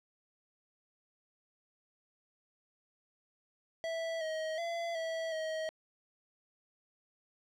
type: tone with pitch steps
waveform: square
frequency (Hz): 657 / 632 / 678 / 652 / 634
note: E5 / D#5 / E5 / E5 / D#5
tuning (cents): -6 / +27 / +49 / -19 / +32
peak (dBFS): -35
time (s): 3.84-5.69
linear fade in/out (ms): 0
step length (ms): 370
effects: low-pass 5000 Hz 12 dB/octave + 11-bit

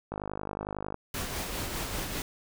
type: click train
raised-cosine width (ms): 1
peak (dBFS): -20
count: 43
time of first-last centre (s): 0.12-0.944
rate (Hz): 51
type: noise with tremolo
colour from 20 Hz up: pink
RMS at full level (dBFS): -33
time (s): 1.14-2.22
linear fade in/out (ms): 2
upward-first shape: sine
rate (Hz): 5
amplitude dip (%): 35
effects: none

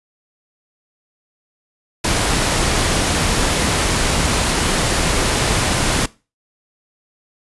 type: noise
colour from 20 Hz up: pink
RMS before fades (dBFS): -17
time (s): 2.04-6.06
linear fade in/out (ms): 5
effects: noise-tail reverb RT60 0.3 s tail -21 dB re dry + resampled to 24000 Hz

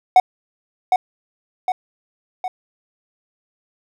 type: tone with echo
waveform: triangle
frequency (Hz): 740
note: F#5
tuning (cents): 0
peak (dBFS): -4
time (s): 0.16-0.2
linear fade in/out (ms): 2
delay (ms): 760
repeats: 3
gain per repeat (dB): -5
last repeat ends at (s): 2.48
effects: none

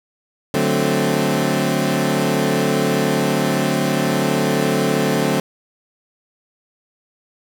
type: chord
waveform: 20% pulse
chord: D dominant seventh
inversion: none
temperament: equal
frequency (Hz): 146.83 / 185 / 220 / 261.6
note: D3 / F#3 / A3 / C4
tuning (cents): 0 / 0 / 0 / 0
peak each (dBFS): -17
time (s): 0.54-5.4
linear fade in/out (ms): 2
effects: none

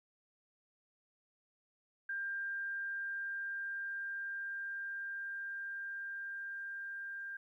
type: tone with level ramp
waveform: sine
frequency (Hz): 1594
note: G6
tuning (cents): +28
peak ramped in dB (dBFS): -36 to -41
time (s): 2.09-7.37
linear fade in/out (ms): 5
effects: 13-bit

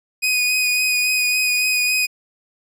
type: tone with vibrato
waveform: sawtooth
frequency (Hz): 2489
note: D#7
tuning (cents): 0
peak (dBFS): -13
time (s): 0.22-2.07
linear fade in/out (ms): 20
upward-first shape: sine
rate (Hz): 3.6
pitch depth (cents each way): 16
effects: resampled to 32000 Hz

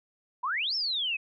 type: exponential two-way sweep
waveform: sine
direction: up then down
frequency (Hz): 932.3 to 5500 to 2487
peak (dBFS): -27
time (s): 0.43-1.17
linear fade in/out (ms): 10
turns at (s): 0.75
effects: none

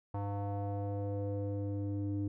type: tone with low-pass filter sweep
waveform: square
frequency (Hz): 100.8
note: G2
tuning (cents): +49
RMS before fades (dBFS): -36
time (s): 0.14-2.28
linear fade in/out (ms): 5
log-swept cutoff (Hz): 880 to 320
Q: 3.3
effects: none

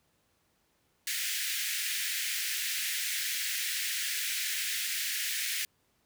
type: high-pass noise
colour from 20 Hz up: pink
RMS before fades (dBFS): -33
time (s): 1.07-5.65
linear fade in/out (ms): 2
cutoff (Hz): 1700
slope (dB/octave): 48
effects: pink hiss -72 dBFS RMS until 6.05 s + high-pass 60 Hz 12 dB/octave

